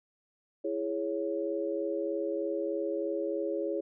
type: chord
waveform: sine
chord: C# minor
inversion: first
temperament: just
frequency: 332.6 / 415.8 / 554.4 Hz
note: E4 / G#4 / C#5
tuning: +16 / +2 / 0 cents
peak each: -34 dBFS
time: 0.64-3.81 s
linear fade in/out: 10 ms
effects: none